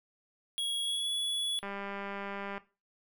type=tone with pitch glide; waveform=square; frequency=3322 to 3392 Hz; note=G#7 to G#7; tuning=0 to +36 cents; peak=-31 dBFS; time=0.58-1.59 s; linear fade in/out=0 ms; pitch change=+36 cents; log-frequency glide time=0.81-1.09 s
type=click train; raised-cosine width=0.5 ms; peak=-25 dBFS; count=190; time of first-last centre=1.63-2.58 s; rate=199 Hz
effects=noise-tail reverb RT60 0.3 s tail -17 dB re dry